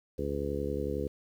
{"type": "harmonic tone", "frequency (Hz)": 71, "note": "C#2", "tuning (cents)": 42, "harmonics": [1, 2, 3, 4, 5, 6, 7], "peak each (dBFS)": [-37, -40, -40, -39, -39, -36, -37], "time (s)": [0.18, 1.08], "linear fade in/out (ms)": 10, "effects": ["10-bit"]}